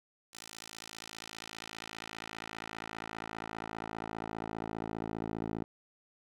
10% pulse tone with band-pass filter sweep, 55 Hz, A1, in tune, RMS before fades -42 dBFS, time 0.33-5.64 s, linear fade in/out 5 ms, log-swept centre 7300 to 360 Hz, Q 0.78, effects none

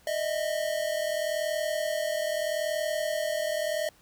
square tone pair together, 610 / 650.8 Hz, D#5 / E5, -34 / -22 cents, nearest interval minor second, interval 112 cents, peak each -30 / -32 dBFS, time 0.07-3.89 s, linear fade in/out 2 ms, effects pink hiss -60 dBFS RMS until 4.01 s

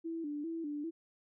sine tone with vibrato, 311.1 Hz, D#4, in tune, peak -36 dBFS, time 0.04-0.91 s, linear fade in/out 20 ms, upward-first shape square, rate 2.5 Hz, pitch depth 100 cents each way, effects none

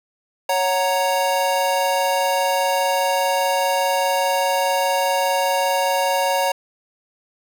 square chord, F# major, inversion second, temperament equal, 554.4 / 740 / 932.3 Hz, C#5 / F#5 / A#5, 0 / 0 / 0 cents, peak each -22 / -24 / -22 dBFS, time 0.49-6.52 s, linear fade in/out 5 ms, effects none

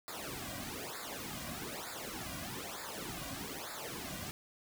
pink noise with flanger, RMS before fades -43 dBFS, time 0.08-4.31 s, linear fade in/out 0 ms, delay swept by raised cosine 0.33 to 2.33 ms, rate 1.1 Hz, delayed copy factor -0.95, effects none

